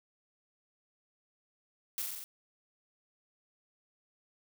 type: noise with echo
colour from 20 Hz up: blue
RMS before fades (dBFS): -35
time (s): 1.98-2.02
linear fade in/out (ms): 0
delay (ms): 44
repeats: 5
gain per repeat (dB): -2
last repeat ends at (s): 2.24
effects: none